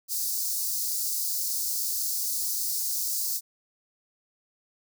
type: high-pass noise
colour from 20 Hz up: white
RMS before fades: -29 dBFS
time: 0.08-3.41 s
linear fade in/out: 50 ms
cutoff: 4500 Hz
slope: 48 dB/octave
effects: none